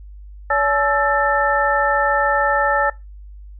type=tone cluster; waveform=sine; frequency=568 / 857 / 1324 / 1783 Hz; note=C#5 / A5 / E6 / A6; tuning=+42 / -46 / +7 / +22 cents; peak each=-20 dBFS; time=0.5-2.9 s; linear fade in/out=5 ms; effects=noise-tail reverb RT60 0.2 s tail -21 dB re dry + added 50 Hz sine -35 dBFS peak until 3.59 s